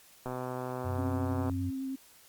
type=click train; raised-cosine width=1 ms; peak=-23 dBFS; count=158; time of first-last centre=0.26-1.496 s; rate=127 Hz
type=tone; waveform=sine; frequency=94.1 Hz; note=F#2; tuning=30 cents sharp; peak=-32 dBFS; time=0.84-1.71 s; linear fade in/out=20 ms
type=tone with vibrato; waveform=sine; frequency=266.3 Hz; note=C4; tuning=31 cents sharp; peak=-33 dBFS; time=0.98-1.96 s; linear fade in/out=10 ms; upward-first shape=triangle; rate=9.7 Hz; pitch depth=14 cents each way
effects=white hiss -58 dBFS RMS until 2.28 s + Opus 48 kbps